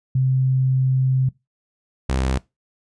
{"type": "tone pair in turn", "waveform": ["sine", "sawtooth"], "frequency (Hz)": [130.81, 65.41], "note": ["C3", "C2"], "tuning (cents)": [0, 0], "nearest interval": "octave", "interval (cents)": 1200, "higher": "first", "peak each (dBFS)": -15, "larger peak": "neither", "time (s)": [[0.15, 1.29], [2.09, 2.38]], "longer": "first", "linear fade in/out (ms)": 5, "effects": ["noise-tail reverb RT60 0.2 s tail -21 dB re dry", "resampled to 22050 Hz"]}